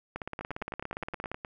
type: two click trains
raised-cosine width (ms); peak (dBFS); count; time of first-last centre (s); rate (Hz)
0.5; -20 / -22; 21 / 11; 0.16-1.316 / 0.41-1.448; 17.3 / 9.63
effects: none